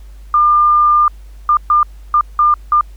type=tone bursts at uneven times; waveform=sine; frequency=1201 Hz; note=D6; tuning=38 cents sharp; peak=-7 dBFS; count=6; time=0.34-1.08 / 1.49-1.57 / 1.7-1.83 / 2.14-2.21 / 2.39-2.54 / 2.72-2.81 s; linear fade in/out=2 ms; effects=added 50 Hz sine -32 dBFS peak until 2.96 s + pink hiss -52 dBFS RMS until 2.96 s